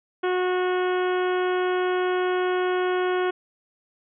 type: harmonic tone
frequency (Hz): 365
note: F#4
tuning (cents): -24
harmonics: 1 / 2 / 3 / 4 / 5 / 6 / 7 / 8 / 9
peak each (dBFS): -22 / -30 / -32 / -32 / -38 / -41 / -42 / -43 / -43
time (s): 0.23-3.31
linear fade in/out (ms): 10
effects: none